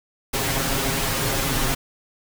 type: noise with comb filter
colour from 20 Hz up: pink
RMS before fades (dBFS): -23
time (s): 0.33-1.75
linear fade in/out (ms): 10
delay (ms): 7.4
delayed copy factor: +0.95
effects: none